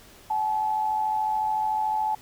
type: tone pair together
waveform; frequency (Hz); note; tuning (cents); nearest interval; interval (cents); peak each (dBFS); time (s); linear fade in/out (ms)
sine; 766 / 859.8; G5 / A5; -40 / -40; major second; 200; -32 / -23; 0.3-2.15; 5
effects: pink hiss -51 dBFS RMS until 2.21 s